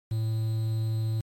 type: tone with quantisation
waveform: triangle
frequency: 110.9 Hz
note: A2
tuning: 14 cents sharp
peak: -23 dBFS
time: 0.11-1.21 s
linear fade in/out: 5 ms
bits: 8
effects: MP3 64 kbps